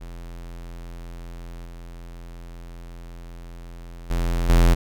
square tone with level steps, 42.67 Hz, F1, 39 cents flat, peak -35 / -37 / -21 / -13 dBFS, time 0-4.75 s, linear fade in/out 20 ms, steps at 1.65 / 4.1 / 4.49 s, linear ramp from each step 5 ms, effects none

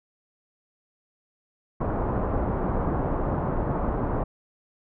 pink low-pass noise, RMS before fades -26 dBFS, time 1.8-4.24 s, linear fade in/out 10 ms, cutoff 1100 Hz, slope 24 dB/octave, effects none

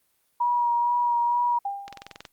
sine tone with vibrato, 958 Hz, A#5, 47 cents sharp, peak -20 dBFS, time 0.4-1.59 s, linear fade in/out 10 ms, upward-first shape sine, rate 2.2 Hz, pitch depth 17 cents each way
sine tone with exponential decay, 799 Hz, G5, 33 cents sharp, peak -24 dBFS, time 1.65-2.21 s, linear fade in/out 5 ms, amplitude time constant 120 ms
click train, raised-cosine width 0.2 ms, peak -21 dBFS, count 9, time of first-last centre 1.88-2.252 s, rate 21.5 Hz
effects white hiss -69 dBFS RMS until 2.32 s + Opus 32 kbps

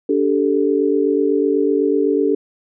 sine chord, D suspended fourth, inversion none, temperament equal with one note detuned, 289.1 / 392 / 440 Hz, D4 / G4 / A4, -27 / 0 / 0 cents, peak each -18 dBFS, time 0.09-2.35 s, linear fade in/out 5 ms, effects none

